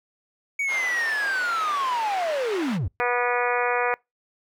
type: linear sweep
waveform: triangle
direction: down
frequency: 2266 to 71.1 Hz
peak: -21 dBFS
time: 0.59-2.88 s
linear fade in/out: 5 ms
type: band-pass noise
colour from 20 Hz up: white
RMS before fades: -35 dBFS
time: 0.67-2.79 s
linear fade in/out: 50 ms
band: 550 to 2100 Hz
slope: 12 dB/octave
type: harmonic tone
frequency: 243.9 Hz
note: B3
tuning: 21 cents flat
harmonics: 2 / 3 / 4 / 5 / 6 / 7 / 8 / 9 / 10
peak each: -26 / -28 / -29 / -30 / -31 / -31 / -32 / -33 / -33 dBFS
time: 3-3.94 s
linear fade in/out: 0 ms
effects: noise-tail reverb RT60 0.2 s tail -26 dB re dry